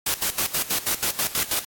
white noise with tremolo, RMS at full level -23 dBFS, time 0.06-1.65 s, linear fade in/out 5 ms, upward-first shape square, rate 6.2 Hz, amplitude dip 80%, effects AAC 64 kbps

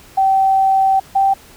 sine tone pair in turn, 772 / 780.5 Hz, G5 / G5, -27 / -8 cents, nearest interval unison, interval 19 cents, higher second, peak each -10 dBFS, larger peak neither, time 0.17-1 / 1.15-1.34 s, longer first, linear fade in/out 10 ms, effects pink hiss -43 dBFS RMS until 1.56 s

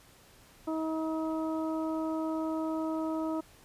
harmonic tone, 318.3 Hz, D#4, 39 cents sharp, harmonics 1 / 2 / 3 / 4, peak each -31 / -37 / -41 / -43 dBFS, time 0.67-3.41 s, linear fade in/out 10 ms, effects pink hiss -58 dBFS RMS until 3.64 s + resampled to 32000 Hz

